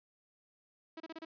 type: tone bursts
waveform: sawtooth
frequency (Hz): 324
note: E4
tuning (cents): -30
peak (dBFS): -39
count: 5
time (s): 0.97-1.25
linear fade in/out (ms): 5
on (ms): 32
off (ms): 30
effects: resampled to 11025 Hz